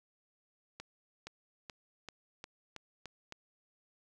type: accelerating click train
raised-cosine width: 0.2 ms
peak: -27 dBFS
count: 8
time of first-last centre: 0.8-3.324 s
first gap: 470 ms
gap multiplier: 0.91
effects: none